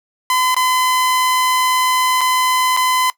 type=tone with dropouts; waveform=sawtooth; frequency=1018 Hz; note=C6; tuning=48 cents flat; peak=-10 dBFS; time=0.3-3.1 s; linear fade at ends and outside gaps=1 ms; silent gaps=0.545-0.565 / 2.209-2.213 / 2.766-2.772 s; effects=noise-tail reverb RT60 0.1 s tail -18 dB re dry